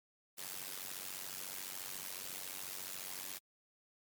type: noise with amplitude modulation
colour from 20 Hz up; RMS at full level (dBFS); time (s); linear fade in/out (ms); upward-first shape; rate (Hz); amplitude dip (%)
white; -41; 0.37-3.39; 20; sine; 94.1; 90
effects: high-pass 100 Hz 12 dB/octave + MP3 96 kbps